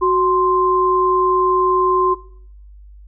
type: tone pair together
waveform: sine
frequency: 370 / 1045.1 Hz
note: F#4 / C6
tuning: 0 / -2 cents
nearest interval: octave + tritone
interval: 1798 cents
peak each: -15 dBFS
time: 0.01-2.15 s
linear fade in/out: 20 ms
effects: noise-tail reverb RT60 0.6 s tail -19 dB re dry + added 50 Hz sine -38 dBFS peak until 3.07 s